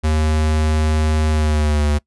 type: tone with pitch glide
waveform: square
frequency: 77.5 to 74 Hz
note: D#2 to D2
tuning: -6 to +14 cents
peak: -15 dBFS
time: 0.03-1.99 s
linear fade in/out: 20 ms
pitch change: -80 cents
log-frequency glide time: 1.3-1.85 s
effects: noise-tail reverb RT60 0.1 s tail -23 dB re dry + resampled to 24000 Hz